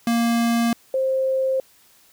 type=tone pair in turn; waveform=square / sine; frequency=233.3 / 527.7 Hz; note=A#3 / C5; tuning=+2 / +15 cents; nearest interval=octave + major second; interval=1413 cents; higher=second; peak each=-18 / -18 dBFS; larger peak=neither; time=0.07-0.73 / 0.94-1.6 s; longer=neither; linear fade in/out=2 ms; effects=white hiss -55 dBFS RMS until 2.12 s